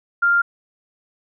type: tone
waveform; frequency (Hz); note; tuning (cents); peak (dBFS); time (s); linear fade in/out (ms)
sine; 1396.9; F6; 0; -13; 0.22-0.42; 10
effects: none